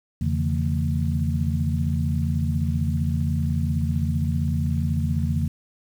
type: tone cluster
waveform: sine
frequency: 83.9 / 138.8 / 154.5 / 169.4 / 226.7 Hz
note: E2 / C#3 / D#3 / E3 / A#3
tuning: +31 / +3 / -12 / +48 / -48 cents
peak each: -24 / -26 / -30 / -29 / -29 dBFS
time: 0.21-5.48 s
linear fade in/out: 5 ms
effects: 8-bit